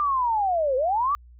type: linear two-way sweep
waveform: sine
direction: down then up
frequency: 1200 to 497.9 to 1200 Hz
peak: -20 dBFS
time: 0-1.15 s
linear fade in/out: 0 ms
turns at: 0.76 s
effects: added 60 Hz sine -46 dBFS peak until 1.39 s